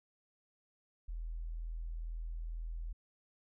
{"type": "tone", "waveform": "sine", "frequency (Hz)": 41.09, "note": "E1", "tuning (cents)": -5, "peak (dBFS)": -38, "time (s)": [1.08, 2.93], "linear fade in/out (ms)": 10, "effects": []}